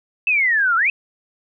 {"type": "exponential two-way sweep", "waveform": "sine", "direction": "down then up", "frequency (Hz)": [2664, 1318.5, 2664], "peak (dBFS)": -14, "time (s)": [0.27, 0.9], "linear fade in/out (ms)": 2, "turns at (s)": 0.76, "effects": []}